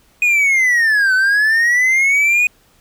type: linear two-way sweep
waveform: triangle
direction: down then up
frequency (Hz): 2487 to 1500 to 2487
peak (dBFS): -9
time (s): 0.22-2.47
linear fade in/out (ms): 2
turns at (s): 1.14
effects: pink hiss -54 dBFS RMS until 2.8 s